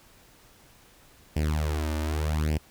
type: tone with flanger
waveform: sawtooth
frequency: 76.6 Hz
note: D#2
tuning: 27 cents flat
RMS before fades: -27 dBFS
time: 1.36-2.58 s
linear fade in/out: 5 ms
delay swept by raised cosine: 0.38 to 3.38 ms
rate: 0.84 Hz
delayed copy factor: +0.9
effects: pink hiss -56 dBFS RMS until 2.7 s